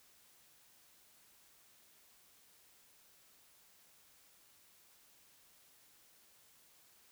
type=silence; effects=white hiss -66 dBFS RMS until 7.11 s